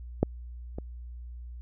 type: clicks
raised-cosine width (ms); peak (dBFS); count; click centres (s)
2; -8 / -22; 2; 0.23 / 0.785
effects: added 60 Hz sine -39 dBFS peak until 1.61 s